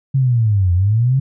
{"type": "linear two-way sweep", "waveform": "sine", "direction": "down then up", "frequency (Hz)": [138, 86, 138], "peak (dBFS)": -11, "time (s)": [0.14, 1.2], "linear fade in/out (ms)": 10, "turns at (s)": 0.73, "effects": []}